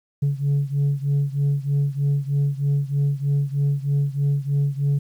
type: beating tone pair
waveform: sine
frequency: 140.5 / 143.7 Hz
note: C#3 / D3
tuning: +24 / -37 cents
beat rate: 3.2 Hz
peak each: -19 / -21 dBFS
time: 0.22-4.99 s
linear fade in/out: 10 ms
effects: tanh soft clip ceiling -15 dBFS + 9-bit